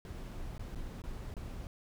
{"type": "noise with dropouts", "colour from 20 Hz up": "brown", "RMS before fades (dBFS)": -42, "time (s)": [0.05, 1.67], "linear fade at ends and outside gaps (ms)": 1, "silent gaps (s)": [[0.58, 0.594], [0.749, 0.756], [1.019, 1.038], [1.34, 1.367]], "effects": []}